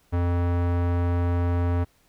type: tone with low-pass filter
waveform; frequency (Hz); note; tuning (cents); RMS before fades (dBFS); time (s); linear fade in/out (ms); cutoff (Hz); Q
square; 87.31; F2; 0; -23; 0.12-1.85; 20; 1400; 0.74
effects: pink hiss -63 dBFS RMS until 2.08 s